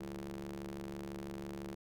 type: ring-modulated tone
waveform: sawtooth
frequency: 72 Hz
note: D2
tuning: 34 cents flat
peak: -35 dBFS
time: 0-1.75 s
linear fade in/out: 10 ms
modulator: 265 Hz
effects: none